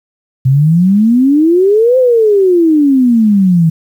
sine exponential two-way sweep, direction up then down, 127.1 to 523 to 158.3 Hz, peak -5 dBFS, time 0.45-3.7 s, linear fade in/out 10 ms, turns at 1.98 s, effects 7-bit

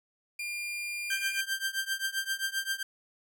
40% pulse tone, 2400 Hz, D7, 37 cents sharp, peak -33 dBFS, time 0.39-1.41 s, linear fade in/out 5 ms
sawtooth tone with tremolo, 1577 Hz, G6, 10 cents sharp, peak -23 dBFS, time 1.1-2.83 s, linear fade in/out 5 ms, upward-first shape triangle, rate 7.6 Hz, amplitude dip 95%
effects none

